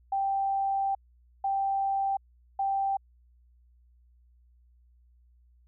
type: tone bursts at uneven times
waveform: sine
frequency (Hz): 784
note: G5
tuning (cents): 0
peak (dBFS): -25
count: 3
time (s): 0.12-0.95 / 1.44-2.17 / 2.59-2.97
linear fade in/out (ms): 5
effects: added 60 Hz sine -58 dBFS peak until 5.67 s